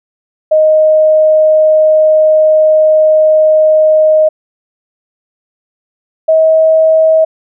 sine tone pair in turn, 622.3 / 637.6 Hz, D#5 / D#5, 0 / +42 cents, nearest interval unison, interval 42 cents, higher second, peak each -4 dBFS, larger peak neither, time 0.51-4.29 / 6.28-7.25 s, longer first, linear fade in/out 10 ms, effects none

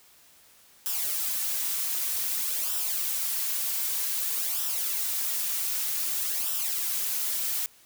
blue noise with flanger, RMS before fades -29 dBFS, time 0.86-7.66 s, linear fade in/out 0 ms, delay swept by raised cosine 0.45 to 4.75 ms, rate 0.53 Hz, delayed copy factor -0.6, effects white hiss -57 dBFS RMS until 7.85 s

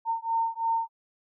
sine beating tone pair, 910 / 913 Hz, A#5 / A#5, -42 / -36 cents, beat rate 3 Hz, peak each -28 dBFS, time 0.05-0.89 s, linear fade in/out 50 ms, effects none

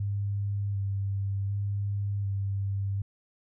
sine tone with vibrato, 99.7 Hz, G2, 30 cents sharp, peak -27 dBFS, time 0-3.02 s, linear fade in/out 5 ms, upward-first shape square, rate 0.67 Hz, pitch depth 18 cents each way, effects none

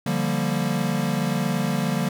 square chord, G minor seventh, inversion second, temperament equal, 146.83 / 174.61 / 196 / 233.1 Hz, D3 / F3 / G3 / Bb3, 0 / 0 / 0 / 0 cents, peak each -28 dBFS, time 0.06-2.09 s, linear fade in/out 5 ms, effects none

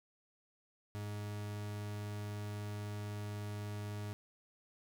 40% pulse tone, 103.83 Hz, G#2, in tune, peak -39 dBFS, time 0.95-4.13 s, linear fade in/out 0 ms, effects none

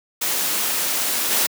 white noise with level steps, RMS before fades -22 / -19 dBFS, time 0.21-1.47 s, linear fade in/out 10 ms, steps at 1.3 s, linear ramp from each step 20 ms, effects high-pass 200 Hz 12 dB/octave

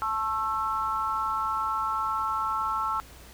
sine tone cluster, 876 / 1088 / 1330 Hz, A5 / C#6 / E6, -8 / -33 / +15 cents, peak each -32 / -31 / -28 dBFS, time 0.02-3 s, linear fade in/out 0 ms, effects added 60 Hz sine -49 dBFS peak until 3.33 s + pink hiss -50 dBFS RMS until 3.33 s

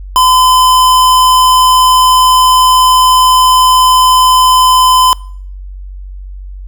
square tone, 1019 Hz, C6, 46 cents flat, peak -5 dBFS, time 0.16-5.13 s, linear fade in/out 0 ms, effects noise-tail reverb RT60 0.6 s tail -24 dB re dry + added 47 Hz sine -23 dBFS peak until 6.67 s

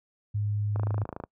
sine tone, 103.83 Hz, G#2, in tune, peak -25 dBFS, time 0.34-1.04 s, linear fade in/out 10 ms
click train, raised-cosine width 1 ms, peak -21 dBFS, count 14, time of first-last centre 0.76-1.238 s, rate 27.2 Hz
effects noise-tail reverb RT60 0.1 s tail -26 dB re dry + high-pass 60 Hz 12 dB/octave

